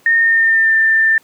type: tone with pitch glide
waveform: sine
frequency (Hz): 1834 to 1786.9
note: A#6 to A6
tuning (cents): -29 to +26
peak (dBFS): -9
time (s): 0.06-1.18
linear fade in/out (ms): 2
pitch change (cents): -45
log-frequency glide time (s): 0.19-0.75
effects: pink hiss -51 dBFS RMS until 1.23 s + high-pass 200 Hz 12 dB/octave